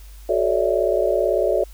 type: tone cluster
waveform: sine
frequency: 372.2 / 432 / 557 / 595 / 655 Hz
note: F#4 / A4 / C#5 / D5 / E5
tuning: +10 / -32 / +8 / +22 / -11 cents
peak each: -23 dBFS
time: 0.29-1.64 s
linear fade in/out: 5 ms
effects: added 50 Hz sine -38 dBFS peak until 1.73 s + white hiss -51 dBFS RMS until 1.73 s